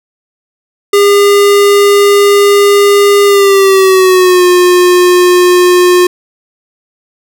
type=tone with pitch glide; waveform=square; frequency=404.8 to 358.6 Hz; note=G#4 to F4; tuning=-44 to +46 cents; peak=-4 dBFS; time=0.93-6.07 s; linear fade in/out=5 ms; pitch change=-210 cents; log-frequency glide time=3.25-4.46 s; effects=none